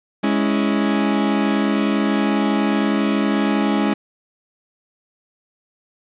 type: chord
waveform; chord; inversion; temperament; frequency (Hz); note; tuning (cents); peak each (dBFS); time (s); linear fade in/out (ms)
40% pulse; C# minor; second; equal; 207.7 / 277.2 / 329.6; G#3 / C#4 / E4; 0 / 0 / 0; -18 / -20 / -23; 0.23-3.94; 10
effects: resampled to 8000 Hz + 8-bit